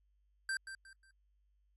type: tone with echo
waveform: square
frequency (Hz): 1568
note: G6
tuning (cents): 0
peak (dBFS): -35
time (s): 0.49-0.57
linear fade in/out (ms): 2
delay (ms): 180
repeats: 3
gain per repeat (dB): -10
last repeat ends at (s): 1.11
effects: added 50 Hz sine -70 dBFS peak until 1.76 s + AAC 32 kbps